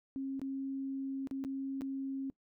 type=tone with dropouts; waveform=sine; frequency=270.1 Hz; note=C#4; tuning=45 cents flat; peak=-35 dBFS; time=0.16-2.3 s; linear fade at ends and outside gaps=0 ms; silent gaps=0.395-0.416 / 1.272-1.311 / 1.44-1.448 / 1.81-1.818 s; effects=noise-tail reverb RT60 0.1 s tail -22 dB re dry